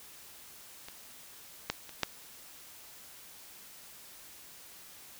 clicks, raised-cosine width 0.2 ms, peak -26 / -12 / -29 / -10 dBFS, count 4, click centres 0.885 / 1.7 / 1.893 / 2.033 s, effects white hiss -52 dBFS RMS until 5.19 s

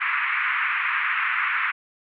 white band-pass noise, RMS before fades -24 dBFS, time 0-1.72 s, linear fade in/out 20 ms, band 1100 to 2400 Hz, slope 48 dB/octave, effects none

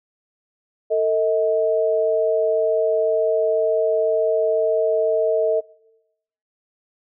sine tone pair together, 449 / 635 Hz, A4 / D#5, +35 / +35 cents, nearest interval tritone, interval 600 cents, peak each -19 dBFS, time 0.9-5.61 s, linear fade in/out 20 ms, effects noise-tail reverb RT60 0.9 s tail -23 dB re dry

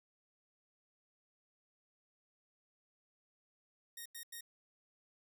5% pulse tone bursts, 1861 Hz, A#6, 3 cents flat, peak -35 dBFS, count 3, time 3.97-4.409 s, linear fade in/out 5 ms, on 87 ms, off 89 ms, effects none

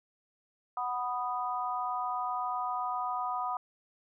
sine chord, B major, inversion second, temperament equal with one note detuned, 740 / 987.8 / 1240.2 Hz, F#5 / B5 / D#6, 0 / 0 / -6 cents, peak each -35 / -35 / -35 dBFS, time 0.77-3.57 s, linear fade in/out 2 ms, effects none

